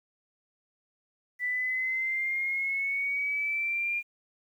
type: exponential sweep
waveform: sine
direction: up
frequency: 1974 to 2411 Hz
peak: -27 dBFS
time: 1.39-4.03 s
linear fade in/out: 50 ms
effects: 10-bit